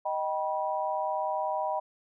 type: chord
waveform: sine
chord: Eb augmented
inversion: none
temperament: just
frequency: 622.3 / 777.8 / 972.3 Hz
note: Eb5 / G5 / B5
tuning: 0 / -14 / -27 cents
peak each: -32 dBFS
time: 0.05-1.8 s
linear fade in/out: 10 ms
effects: none